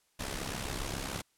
pink noise with amplitude modulation, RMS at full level -34 dBFS, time 0.19-1.22 s, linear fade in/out 10 ms, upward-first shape sine, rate 67.2 Hz, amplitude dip 70%, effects white hiss -72 dBFS RMS until 1.37 s + low-pass 11000 Hz 12 dB/octave

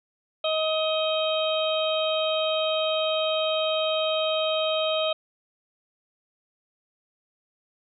harmonic tone, 630 Hz, D#5, 21 cents sharp, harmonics 1 / 2 / 4 / 5 / 6, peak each -24 / -32 / -34 / -31 / -32 dBFS, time 0.44-5.13 s, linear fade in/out 5 ms, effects none

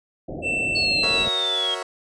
white low-pass noise, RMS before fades -32 dBFS, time 0.28-1.29 s, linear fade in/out 10 ms, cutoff 720 Hz, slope 96 dB/octave
triangle tone, 2675 Hz, E7, 25 cents sharp, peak -20 dBFS, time 0.42-1.27 s, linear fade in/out 50 ms
sine linear sweep, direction down, 4440 to 3223 Hz, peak -21 dBFS, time 0.75-1.75 s, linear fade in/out 10 ms
20% pulse chord, F# dominant seventh, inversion none, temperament equal, 370 / 466.2 / 554.4 / 659.3 Hz, F#4 / A#4 / C#5 / E5, 0 / 0 / 0 / 0 cents, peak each -29 dBFS, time 1.03-1.83 s, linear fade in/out 5 ms
effects resampled to 22050 Hz

